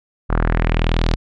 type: tone with low-pass filter sweep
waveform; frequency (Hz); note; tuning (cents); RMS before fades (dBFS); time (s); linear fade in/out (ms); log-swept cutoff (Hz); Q
sawtooth; 40.68; E1; -22; -17; 0.29-1.16; 20; 1300 to 4700; 2.3
effects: none